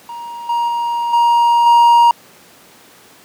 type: tone with level steps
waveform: triangle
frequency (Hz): 943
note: A#5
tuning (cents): +20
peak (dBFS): -24 / -12 / -14 / -7 / -4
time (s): 0.09-2.11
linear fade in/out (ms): 2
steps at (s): 0.49 / 0.68 / 1.13 / 1.66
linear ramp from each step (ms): 5
effects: pink hiss -44 dBFS RMS until 3.24 s + high-pass 200 Hz 12 dB/octave